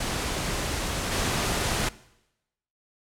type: noise with level steps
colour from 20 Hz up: pink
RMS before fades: -29 / -26 dBFS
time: 0-1.89 s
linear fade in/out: 5 ms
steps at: 1.11 s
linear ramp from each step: 20 ms
effects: noise-tail reverb RT60 0.9 s tail -20 dB re dry + low-pass 10000 Hz 12 dB/octave